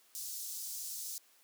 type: high-pass noise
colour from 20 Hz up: pink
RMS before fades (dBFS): -42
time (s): 0.15-1.18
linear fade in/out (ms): 0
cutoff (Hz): 5300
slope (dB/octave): 24
effects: white hiss -66 dBFS RMS until 1.43 s + high-pass 300 Hz 12 dB/octave